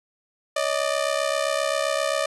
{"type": "ring-modulated tone", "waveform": "sawtooth", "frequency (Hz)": 598, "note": "D5", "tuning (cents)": 31, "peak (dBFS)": -15, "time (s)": [0.56, 2.26], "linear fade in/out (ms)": 5, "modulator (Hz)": 33.8, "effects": ["resampled to 24000 Hz"]}